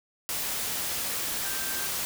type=tone in noise; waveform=sine; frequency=1568 Hz; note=G6; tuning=in tune; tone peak=-39 dBFS; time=1.45-1.87 s; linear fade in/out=0 ms; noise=white; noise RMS=-31 dBFS; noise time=0.29-2.05 s; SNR=-11 dB; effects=none